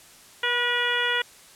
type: harmonic tone with a mistuned harmonic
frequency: 483 Hz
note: B4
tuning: 39 cents flat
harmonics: 1 / 2 / 3 / 4 / 5 / 6 / 7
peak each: -32 / -32 / -27 / -27 / -33 / -29 / -31 dBFS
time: 0.43-1.22 s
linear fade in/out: 5 ms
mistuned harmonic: 2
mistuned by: +17 cents
effects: white hiss -50 dBFS RMS until 1.55 s + low-pass 11000 Hz 12 dB/octave